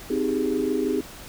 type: chord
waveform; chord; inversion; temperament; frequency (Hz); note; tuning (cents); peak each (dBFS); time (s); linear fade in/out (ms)
sine; Ab major seventh; first; just; 259.6 / 311.5 / 389.3 / 415.3; C4 / Eb4 / G4 / Ab4; -13 / +2 / -12 / 0; -27; 0.1-1.01; 5
effects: pink hiss -42 dBFS RMS until 1.28 s